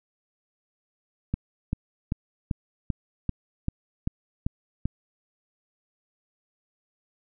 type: click train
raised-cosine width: 5 ms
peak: -13 dBFS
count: 10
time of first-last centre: 1.34-4.856 s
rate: 2.56 Hz
effects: none